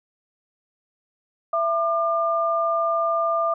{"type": "tone pair together", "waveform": "sine", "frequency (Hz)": [666.5, 1200], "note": ["E5", "D6"], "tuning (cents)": [19, 37], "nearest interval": "minor seventh", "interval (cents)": 1018, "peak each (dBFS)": -22, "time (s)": [1.53, 3.54], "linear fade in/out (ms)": 5, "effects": []}